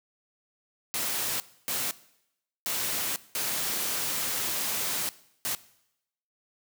white noise bursts at uneven times, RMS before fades -30 dBFS, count 5, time 0.94-1.4 / 1.68-1.91 / 2.66-3.16 / 3.35-5.09 / 5.45-5.55 s, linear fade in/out 0 ms, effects noise-tail reverb RT60 0.8 s tail -19 dB re dry + high-pass 100 Hz 12 dB/octave

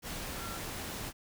sine tone in noise, 1362 Hz, F6, 44 cents flat, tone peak -44 dBFS, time 0.37-0.6 s, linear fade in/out 50 ms, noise pink, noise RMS -40 dBFS, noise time 0.02-1.13 s, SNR -7 dB, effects none

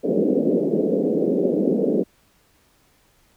white band-pass noise, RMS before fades -20 dBFS, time 0.03-2.04 s, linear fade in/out 20 ms, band 180 to 510 Hz, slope 48 dB/octave, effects pink hiss -60 dBFS RMS until 3.36 s

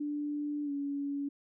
sine tone with pitch glide, 293.7 to 282.7 Hz, D4 to C#4, 0 to +34 cents, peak -32 dBFS, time 0-1.29 s, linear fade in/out 10 ms, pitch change -66 cents, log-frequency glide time 0.64-0.71 s, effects none

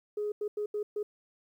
sine tone bursts at uneven times, 417.8 Hz, G#4, 10 cents sharp, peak -29 dBFS, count 5, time 0.17-0.32 / 0.41-0.48 / 0.57-0.66 / 0.74-0.83 / 0.96-1.03 s, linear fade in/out 5 ms, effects tanh soft clip ceiling -25 dBFS + 11-bit

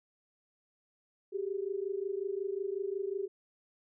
sine tone pair together, 382.9 / 408.4 Hz, G4 / G#4, -41 / -29 cents, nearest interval minor second, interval 112 cents, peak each -35 / -36 dBFS, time 1.32-3.28 s, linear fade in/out 20 ms, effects none

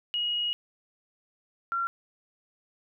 sine tone pair in turn, 2892 / 1371.2 Hz, F#7 / F6, -40 / -32 cents, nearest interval octave + minor second, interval 1292 cents, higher first, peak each -26 dBFS, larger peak neither, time 0.14-0.53 / 1.72-1.87 s, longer first, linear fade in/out 0 ms, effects none

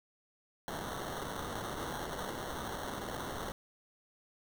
white noise with sample-and-hold, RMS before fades -40 dBFS, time 0.68-3.52 s, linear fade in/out 0 ms, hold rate 2450 Hz, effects none

